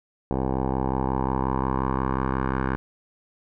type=tone with low-pass filter sweep; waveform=10% pulse; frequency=65.6 Hz; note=C2; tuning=5 cents sharp; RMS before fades=-25 dBFS; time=0.31-2.76 s; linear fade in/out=0 ms; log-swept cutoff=700 to 1400 Hz; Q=3.4; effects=none